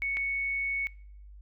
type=tone pair in turn; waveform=sine; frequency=2217 / 2217 Hz; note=C#7 / C#7; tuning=0 / 0 cents; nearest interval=unison; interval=0 cents; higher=neither; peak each=-28 dBFS; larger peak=neither; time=0.02-0.17 / 0.17-0.87 s; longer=second; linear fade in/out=0 ms; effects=noise-tail reverb RT60 0.6 s tail -24 dB re dry + added 50 Hz sine -46 dBFS peak until 1.41 s